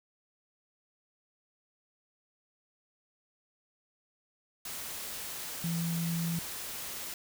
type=tone in noise; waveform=sine; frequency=167.7 Hz; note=E3; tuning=30 cents sharp; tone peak=-30 dBFS; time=5.64-6.39 s; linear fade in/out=2 ms; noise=white; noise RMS=-40 dBFS; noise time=4.65-7.14 s; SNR=+7 dB; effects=none